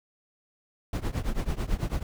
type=noise with tremolo; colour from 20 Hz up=brown; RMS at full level=-25 dBFS; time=0.93-2.03 s; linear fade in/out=2 ms; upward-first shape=triangle; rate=9.1 Hz; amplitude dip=95%; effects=none